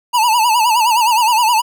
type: tone with vibrato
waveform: square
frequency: 920 Hz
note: A#5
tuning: 23 cents flat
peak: -11 dBFS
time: 0.13-1.62 s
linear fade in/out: 20 ms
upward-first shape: sine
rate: 9.6 Hz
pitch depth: 120 cents each way
effects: none